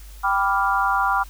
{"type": "chord", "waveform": "sine", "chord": "G dominant seventh", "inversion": "none", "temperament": "equal", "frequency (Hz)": [784, 987.8, 1174.7, 1396.9], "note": ["G5", "B5", "D6", "F6"], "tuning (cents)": [0, 0, 0, 0], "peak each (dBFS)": -23, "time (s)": [0.23, 1.24], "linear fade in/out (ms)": 20, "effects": ["added 50 Hz sine -38 dBFS peak until 1.29 s", "white hiss -49 dBFS RMS until 1.29 s"]}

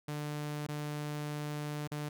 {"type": "tone with dropouts", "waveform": "sawtooth", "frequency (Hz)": 148.6, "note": "D3", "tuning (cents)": 21, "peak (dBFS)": -32, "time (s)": [0.08, 2.09], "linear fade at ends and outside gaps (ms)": 5, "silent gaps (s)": [[0.668, 0.686], [1.875, 1.915]], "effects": []}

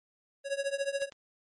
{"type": "tone with tremolo", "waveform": "square", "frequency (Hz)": 555, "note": "C#5", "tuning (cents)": 2, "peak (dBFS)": -27, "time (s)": [0.44, 1.1], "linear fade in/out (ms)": 50, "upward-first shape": "triangle", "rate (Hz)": 14, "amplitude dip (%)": 95}
{"type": "clicks", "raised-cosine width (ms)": 0.2, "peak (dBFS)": [-29, -30], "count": 2, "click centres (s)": [1.02, 1.122]}
{"effects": ["MP3 48 kbps"]}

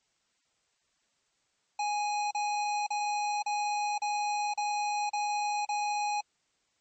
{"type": "tone bursts", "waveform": "square", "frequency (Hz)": 830.6, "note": "G#5", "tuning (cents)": 0, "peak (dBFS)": -29, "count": 8, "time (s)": [1.79, 6.209], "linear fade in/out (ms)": 5, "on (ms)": 520, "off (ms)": 37, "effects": ["white hiss -74 dBFS RMS until 6.8 s", "MP3 32 kbps"]}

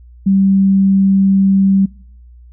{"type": "tone", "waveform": "sine", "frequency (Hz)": 194.3, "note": "G3", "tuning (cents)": -15, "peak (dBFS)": -8, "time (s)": [0.26, 1.86], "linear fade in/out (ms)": 10, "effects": ["noise-tail reverb RT60 0.7 s tail -26 dB re dry", "added 60 Hz sine -37 dBFS peak until 2.52 s"]}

